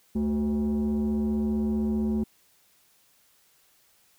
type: tone with frequency modulation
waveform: sine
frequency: 218.8 Hz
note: A3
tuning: 9 cents flat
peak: -21 dBFS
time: 0.15-2.24 s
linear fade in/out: 10 ms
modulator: 151 Hz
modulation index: 0.62
effects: tanh soft clip ceiling -22 dBFS + white hiss -63 dBFS RMS until 4.18 s